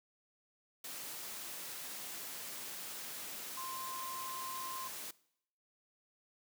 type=tone in noise; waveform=sine; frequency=1046.5 Hz; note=C6; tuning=in tune; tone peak=-42 dBFS; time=3.57-4.88 s; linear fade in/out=5 ms; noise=white; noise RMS=-45 dBFS; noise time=0.84-5.11 s; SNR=0 dB; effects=noise-tail reverb RT60 0.7 s tail -21 dB re dry + high-pass 150 Hz 12 dB/octave